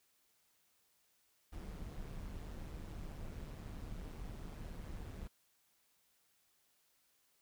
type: noise with amplitude modulation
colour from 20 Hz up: brown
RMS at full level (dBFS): -44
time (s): 1.52-5.28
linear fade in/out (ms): 10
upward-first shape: sine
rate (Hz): 151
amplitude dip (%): 55
effects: white hiss -75 dBFS RMS until 7.41 s